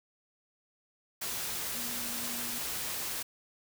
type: tone in noise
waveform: sine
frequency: 238.8 Hz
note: A#3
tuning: 42 cents sharp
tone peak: -45 dBFS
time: 1.74-2.59 s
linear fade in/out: 10 ms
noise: white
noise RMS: -36 dBFS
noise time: 1.21-3.23 s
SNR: -12 dB
effects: none